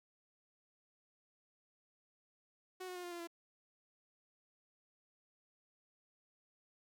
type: tone with pitch steps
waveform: sawtooth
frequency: 370 / 363.6 / 357.4 / 351.3 / 345.2 / 339.3 Hz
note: F#4 / F#4 / F4 / F4 / F4 / F4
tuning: 0 / -30 / +40 / +10 / -20 / -50 cents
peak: -40 dBFS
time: 2.8-3.274 s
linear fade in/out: 10 ms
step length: 79 ms
effects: none